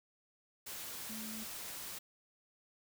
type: tone in noise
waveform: sine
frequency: 220 Hz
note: A3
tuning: in tune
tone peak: -45 dBFS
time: 1.09-1.44 s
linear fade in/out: 10 ms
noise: white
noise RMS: -45 dBFS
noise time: 0.66-1.99 s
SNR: -3 dB
effects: none